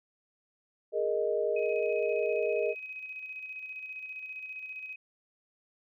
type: chord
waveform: sine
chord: Ab suspended second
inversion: none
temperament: equal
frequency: 415.3 / 466.2 / 622.3 Hz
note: Ab4 / Bb4 / Eb5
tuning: 0 / 0 / 0 cents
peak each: -31 dBFS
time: 0.92-2.75 s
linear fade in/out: 50 ms
type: tone with tremolo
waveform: sine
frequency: 2529 Hz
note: D#7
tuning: 28 cents sharp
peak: -37 dBFS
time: 1.56-4.96 s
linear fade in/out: 5 ms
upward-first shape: square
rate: 15 Hz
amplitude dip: 40%
effects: none